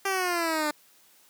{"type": "exponential sweep", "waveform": "10% pulse", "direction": "down", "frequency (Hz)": [395.2, 295.5], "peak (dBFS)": -17, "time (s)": [0.05, 0.71], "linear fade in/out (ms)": 5, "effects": ["white hiss -59 dBFS RMS until 1.29 s", "high-pass 150 Hz 12 dB/octave"]}